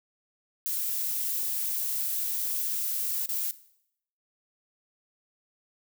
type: noise with dropouts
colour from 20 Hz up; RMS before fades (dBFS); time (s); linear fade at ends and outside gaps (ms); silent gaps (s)
violet; -30; 0.66-3.51; 0; 3.259-3.29
effects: noise-tail reverb RT60 0.7 s tail -17 dB re dry